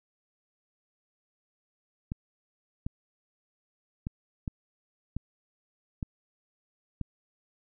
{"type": "clicks", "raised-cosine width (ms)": 5, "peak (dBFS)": -20, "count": 7, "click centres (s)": [2.119, 2.865, 4.069, 4.478, 5.166, 6.028, 7.013], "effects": []}